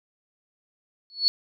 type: tone with exponential growth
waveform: sine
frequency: 4402 Hz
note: C#8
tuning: 13 cents flat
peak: -13 dBFS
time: 1.1-1.28 s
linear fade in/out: 0 ms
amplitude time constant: 39 ms
effects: none

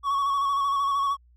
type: tone with vibrato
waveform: triangle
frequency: 1115 Hz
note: C#6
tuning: 10 cents sharp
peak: -20 dBFS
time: 0.03-1.17 s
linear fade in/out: 50 ms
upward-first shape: square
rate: 13 Hz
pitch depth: 26 cents each way
effects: added 60 Hz sine -54 dBFS peak until 1.36 s

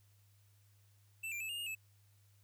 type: tone with pitch steps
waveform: square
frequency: 2659 / 2376 / 2612 / 2825 / 2842 / 2607 Hz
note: E7 / D7 / E7 / F7 / F7 / E7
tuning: +14 / +20 / -17 / +19 / +30 / -20 cents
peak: -40 dBFS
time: 1.23-1.752 s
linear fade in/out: 10 ms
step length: 87 ms
effects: added 101 Hz sine -65 dBFS peak until 2.43 s + white hiss -74 dBFS RMS until 2.43 s

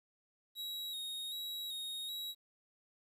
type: tone with vibrato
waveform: 45% pulse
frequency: 3800 Hz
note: A#7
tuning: 33 cents sharp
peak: -39 dBFS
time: 0.55-2.35 s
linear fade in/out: 50 ms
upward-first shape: square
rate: 1.3 Hz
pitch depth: 30 cents each way
effects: 12-bit

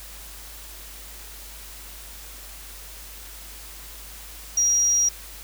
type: tone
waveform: sine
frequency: 5720 Hz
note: F8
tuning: 41 cents sharp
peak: -17 dBFS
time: 4.57-5.09 s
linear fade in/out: 5 ms
effects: added 50 Hz sine -43 dBFS peak until 5.43 s + white hiss -42 dBFS RMS until 5.43 s

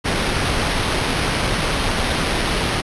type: noise with sample-and-hold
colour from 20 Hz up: pink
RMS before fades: -20 dBFS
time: 0.04-2.82 s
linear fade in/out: 20 ms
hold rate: 7350 Hz
effects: resampled to 24000 Hz

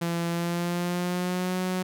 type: tone with pitch glide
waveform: sawtooth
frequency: 169.8 to 184.1 Hz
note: F3 to F#3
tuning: -48 to -8 cents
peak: -22 dBFS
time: 0.01-1.83 s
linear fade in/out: 10 ms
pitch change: +140 cents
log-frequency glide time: 0.3-1.6 s
effects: none

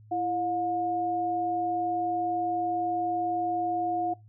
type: tone pair together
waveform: sine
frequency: 334.9 / 717 Hz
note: E4 / F5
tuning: +27 / +45 cents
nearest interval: octave + minor second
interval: 1318 cents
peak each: -32 / -27 dBFS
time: 0.11-4.14 s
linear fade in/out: 10 ms
effects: noise-tail reverb RT60 0.2 s tail -23 dB re dry + added 107 Hz sine -50 dBFS peak until 4.28 s

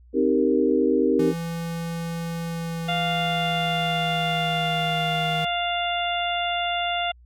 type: chord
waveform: sine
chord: C minor seventh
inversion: none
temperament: equal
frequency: 261.6 / 311.1 / 392 / 466.2 Hz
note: C4 / Eb4 / G4 / Bb4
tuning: 0 / 0 / 0 / 0 cents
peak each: -23 dBFS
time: 0.13-1.34 s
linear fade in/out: 50 ms
type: tone with pitch glide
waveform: square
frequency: 167.3 to 158.46 Hz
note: E3 to D#3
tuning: +26 to +32 cents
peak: -28 dBFS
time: 1.19-5.45 s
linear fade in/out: 5 ms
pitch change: -94 cents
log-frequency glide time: 2.42-5.23 s
type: harmonic tone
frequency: 698.5 Hz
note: F5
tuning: in tune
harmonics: 1 / 2 / 3 / 4 / 5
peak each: -25 / -32 / -33 / -30 / -31 dBFS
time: 2.88-7.12 s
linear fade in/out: 10 ms
effects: added 60 Hz sine -48 dBFS peak until 7.25 s

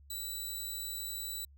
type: tone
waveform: 10% pulse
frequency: 3951 Hz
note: B7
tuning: in tune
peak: -30 dBFS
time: 0.1-1.45 s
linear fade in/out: 5 ms
effects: added 70 Hz sine -55 dBFS peak until 1.57 s

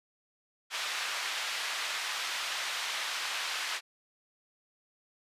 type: band-pass noise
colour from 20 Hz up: white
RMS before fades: -35 dBFS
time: 0.7-3.81 s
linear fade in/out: 50 ms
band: 1000 to 3700 Hz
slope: 12 dB/octave
effects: resampled to 32000 Hz

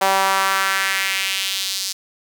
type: tone with high-pass filter sweep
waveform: sawtooth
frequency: 193 Hz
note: G3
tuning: 27 cents flat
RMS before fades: -20 dBFS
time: 0.01-1.93 s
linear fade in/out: 10 ms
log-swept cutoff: 730 to 5000 Hz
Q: 2
effects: none

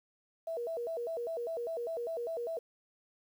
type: tone with vibrato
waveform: sine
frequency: 559 Hz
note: C#5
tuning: 14 cents sharp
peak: -34 dBFS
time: 0.47-2.59 s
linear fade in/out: 5 ms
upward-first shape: square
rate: 5 Hz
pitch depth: 280 cents each way
effects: 10-bit

